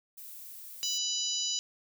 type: noise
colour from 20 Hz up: violet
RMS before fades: -46 dBFS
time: 0.17-0.98 s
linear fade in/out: 10 ms
type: harmonic tone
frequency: 987.8 Hz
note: B5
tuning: in tune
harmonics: 3 / 4 / 5 / 6 / 7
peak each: -36 / -36 / -36 / -36 / -36 dBFS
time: 0.83-1.59 s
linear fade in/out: 0 ms
effects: none